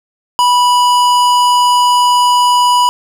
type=tone with hard clipping; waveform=sine; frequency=982 Hz; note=B5; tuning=10 cents flat; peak=-9 dBFS; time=0.39-2.89 s; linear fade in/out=0 ms; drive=16 dB; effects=none